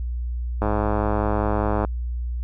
click train, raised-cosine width 1 ms, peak -9 dBFS, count 130, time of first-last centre 0.62-1.849 s, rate 105 Hz, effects added 60 Hz sine -24 dBFS peak until 2.43 s

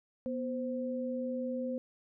sine tone pair together, 244.6 / 519.3 Hz, B3 / C5, -16 / -13 cents, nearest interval octave + minor second, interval 1303 cents, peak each -35 / -36 dBFS, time 0.26-1.78 s, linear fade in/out 0 ms, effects none

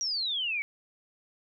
sine exponential sweep, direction down, 5800 to 2217 Hz, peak -28 dBFS, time 0.01-0.62 s, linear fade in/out 0 ms, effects none

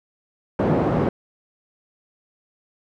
pink band-pass noise, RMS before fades -20 dBFS, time 0.59-1.09 s, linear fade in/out 2 ms, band 140 to 690 Hz, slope 12 dB/octave, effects none

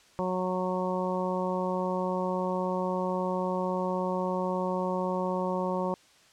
harmonic tone, 183.7 Hz, F#3, 12 cents flat, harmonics 1 / 2 / 3 / 4 / 5 / 6, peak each -32 / -34 / -32 / -40 / -34 / -38 dBFS, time 0.19-5.94 s, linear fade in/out 0 ms, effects white hiss -59 dBFS RMS until 6.32 s + low-pass 7000 Hz 12 dB/octave

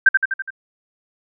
sine tone with echo, 1568 Hz, G6, in tune, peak -6 dBFS, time 0.06-0.09 s, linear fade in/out 5 ms, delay 83 ms, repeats 5, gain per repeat -4 dB, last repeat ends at 0.505 s, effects none

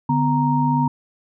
sine tone cluster, 147.1 / 250.1 / 933 Hz, D3 / B3 / A#5, +3 / +22 / +1 cents, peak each -20 dBFS, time 0.09-0.88 s, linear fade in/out 5 ms, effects none

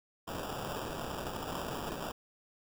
white noise with sample-and-hold, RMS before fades -39 dBFS, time 0.27-2.12 s, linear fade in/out 10 ms, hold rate 2100 Hz, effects none

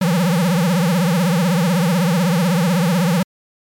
square tone with vibrato, 174.7 Hz, F3, 1 cent sharp, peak -14 dBFS, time 0.01-3.23 s, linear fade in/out 5 ms, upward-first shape triangle, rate 16 Hz, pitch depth 220 cents each way, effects MP3 96 kbps

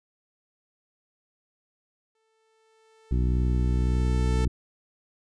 sawtooth tone with exponential growth, 442.2 Hz, A4, 9 cents sharp, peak -27 dBFS, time 2.15-4.45 s, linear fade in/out 2 ms, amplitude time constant 500 ms
harmonic tone, 61.74 Hz, B1, in tune, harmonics 1 / 2 / 3 / 4 / 5 / 6, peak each -22 / -28 / -33 / -36 / -37 / -40 dBFS, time 3.11-4.48 s, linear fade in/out 5 ms
effects resampled to 22050 Hz

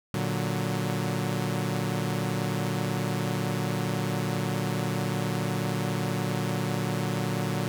sawtooth chord, Bb augmented, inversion none, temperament equal, 116.54 / 146.83 / 185 Hz, Bb2 / D3 / F#3, 0 / 0 / 0 cents, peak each -27 dBFS, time 0.14-7.68 s, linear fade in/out 0 ms, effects none

